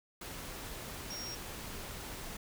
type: tone in noise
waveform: sine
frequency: 5588 Hz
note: F8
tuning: in tune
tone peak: -41 dBFS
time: 1.1-1.35 s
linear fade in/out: 5 ms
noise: pink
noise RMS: -44 dBFS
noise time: 0.21-2.37 s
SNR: 0 dB
effects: none